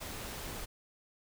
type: noise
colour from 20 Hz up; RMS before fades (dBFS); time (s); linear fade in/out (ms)
pink; -42; 0-0.66; 20
effects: none